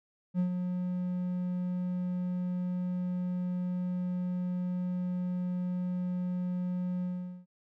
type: tone with ADSR envelope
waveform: triangle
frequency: 180.1 Hz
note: F#3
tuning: 46 cents flat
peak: -22 dBFS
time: 0.34-7.46 s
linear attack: 52 ms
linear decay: 99 ms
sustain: -6 dB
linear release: 430 ms
effects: none